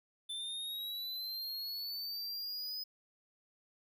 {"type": "linear sweep", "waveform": "square", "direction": "up", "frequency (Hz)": [3520, 5040], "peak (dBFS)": -39, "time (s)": [0.29, 2.84], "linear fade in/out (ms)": 10, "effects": []}